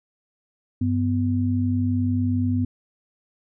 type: tone pair together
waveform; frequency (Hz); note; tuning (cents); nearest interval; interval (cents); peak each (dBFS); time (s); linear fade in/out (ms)
sine; 98 / 249.4; G2 / B3; 0 / +17; octave + major third; 1617; -22; 0.81-2.65; 5
effects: none